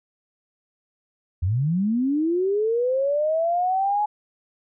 sine linear sweep, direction up, 80.4 to 847 Hz, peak -19 dBFS, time 1.42-4.06 s, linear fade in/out 10 ms, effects none

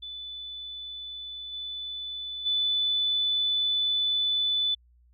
sine tone with level steps, 3492 Hz, A7, 14 cents flat, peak -36 / -33 / -23 dBFS, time 0.02-4.75 s, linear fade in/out 10 ms, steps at 1.52 / 2.45 s, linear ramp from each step 20 ms, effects added 60 Hz sine -57 dBFS peak until 5.13 s

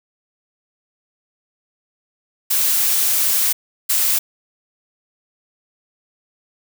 blue noise bursts at uneven times, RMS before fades -17 dBFS, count 2, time 2.5-3.53 / 3.89-4.19 s, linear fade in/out 10 ms, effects none

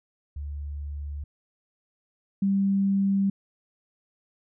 sine tone pair in turn, 72.4 / 196.44 Hz, D2 / G3, -24 / +4 cents, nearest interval octave + perfect fourth, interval 1728 cents, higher second, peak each -31 / -20 dBFS, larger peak second, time 0.36-1.24 / 2.42-3.3 s, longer neither, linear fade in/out 5 ms, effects none

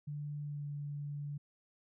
sine tone with pitch glide, 146.83 to 144.89 Hz, D3 to D3, 0 to -23 cents, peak -38 dBFS, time 0.07-1.38 s, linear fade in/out 10 ms, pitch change -23 cents, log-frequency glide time 0.42-0.65 s, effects none

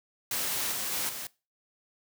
white noise with level steps, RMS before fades -31 / -33 / -31 / -38 dBFS, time 0.31-1.27 s, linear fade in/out 2 ms, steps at 0.72 / 0.92 / 1.09 s, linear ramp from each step 2 ms, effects noise-tail reverb RT60 0.3 s tail -22 dB re dry + high-pass 100 Hz 12 dB/octave

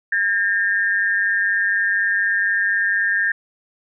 sine tone pair together, 1617 / 1812.9 Hz, G#6 / A#6, -47 / -49 cents, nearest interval major second, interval 198 cents, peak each -19 dBFS, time 0.12-3.32 s, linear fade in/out 5 ms, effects none

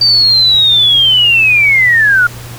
sine linear sweep, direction down, 4648 to 1396.9 Hz, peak -5 dBFS, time 0.01-2.27 s, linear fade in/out 5 ms, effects added 119 Hz sine -27 dBFS peak until 2.58 s + pink hiss -31 dBFS RMS until 2.58 s

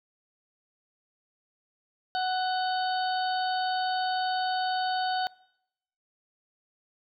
harmonic tone with a mistuned harmonic, 743 Hz, F#5, 7 cents sharp, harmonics 1 / 2 / 4 / 5 / 6, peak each -27 / -34 / -39 / -40 / -38 dBFS, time 2.15-5.27 s, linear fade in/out 0 ms, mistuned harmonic 4, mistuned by +29 cents, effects noise-tail reverb RT60 0.8 s tail -23 dB re dry

